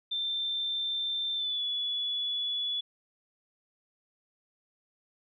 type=tone with pitch glide; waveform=sine; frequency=3567 to 3418 Hz; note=A7 to G#7; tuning=+23 to +49 cents; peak=-29 dBFS; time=0.11-2.81 s; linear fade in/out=10 ms; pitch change=-74 cents; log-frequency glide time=1.35-1.62 s; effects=none